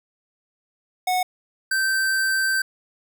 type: tone pair in turn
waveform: square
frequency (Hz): 734 / 1555.3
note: F#5 / G6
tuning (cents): -14 / -14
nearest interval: octave + minor second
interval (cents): 1300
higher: second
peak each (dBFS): -20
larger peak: neither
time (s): 1.07-1.23 / 1.71-2.62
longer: second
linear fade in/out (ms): 5
effects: none